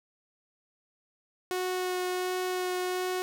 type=tone with vibrato; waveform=sawtooth; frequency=365.7 Hz; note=F#4; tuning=20 cents flat; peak=-25 dBFS; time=1.51-3.22 s; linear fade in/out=0 ms; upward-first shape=sine; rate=1.4 Hz; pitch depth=9 cents each way; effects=none